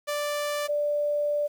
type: tone pair in turn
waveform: sawtooth / sine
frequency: 587.3 / 587.3 Hz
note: D5 / D5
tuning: 0 / 0 cents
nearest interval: unison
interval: 0 cents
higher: neither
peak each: -23 dBFS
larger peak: neither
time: 0.07-0.68 / 0.68-1.48 s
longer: second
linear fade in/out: 20 ms
effects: 9-bit